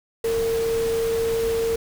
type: tone in noise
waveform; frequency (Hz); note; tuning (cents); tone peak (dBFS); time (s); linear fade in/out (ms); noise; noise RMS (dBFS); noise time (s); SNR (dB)
sine; 456.5; A#4; -36; -20; 0.24-1.76; 5; pink; -33; 0.24-1.76; +10
effects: none